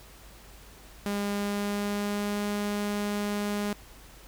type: tone with pitch glide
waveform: sawtooth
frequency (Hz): 203 to 205.8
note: G#3 to G#3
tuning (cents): -39 to -16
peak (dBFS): -24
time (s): 1.06-3.73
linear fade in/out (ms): 0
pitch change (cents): +23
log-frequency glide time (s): 1.32-2.47
effects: added 50 Hz sine -52 dBFS peak until 4.27 s + pink hiss -52 dBFS RMS until 4.27 s